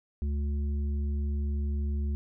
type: harmonic tone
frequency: 71.8 Hz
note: D2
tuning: 39 cents flat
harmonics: 1 / 3 / 5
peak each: -27 / -39 / -48 dBFS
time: 0.22-2.15 s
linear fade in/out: 0 ms
effects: none